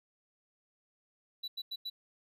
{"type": "tone bursts", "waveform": "triangle", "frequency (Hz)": 3950, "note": "B7", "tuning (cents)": 0, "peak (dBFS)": -35, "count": 4, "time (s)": [1.43, 1.9], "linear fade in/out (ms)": 10, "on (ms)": 50, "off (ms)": 90, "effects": []}